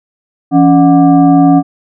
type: tone with frequency modulation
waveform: sine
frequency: 280.2 Hz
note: C#4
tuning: 19 cents sharp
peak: -3 dBFS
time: 0.51-1.63 s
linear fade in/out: 50 ms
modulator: 449 Hz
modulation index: 0.86
effects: none